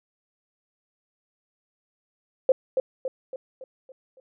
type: tone with echo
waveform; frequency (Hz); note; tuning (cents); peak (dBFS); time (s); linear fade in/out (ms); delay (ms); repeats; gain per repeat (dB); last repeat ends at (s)
sine; 522; C5; -4; -13; 2.49-2.52; 2; 280; 6; -6; 4.2
effects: none